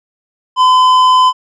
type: tone with tanh clipping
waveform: sine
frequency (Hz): 1017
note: C6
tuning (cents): -50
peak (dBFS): -7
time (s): 0.56-1.33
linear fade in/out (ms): 50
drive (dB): 10
effects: none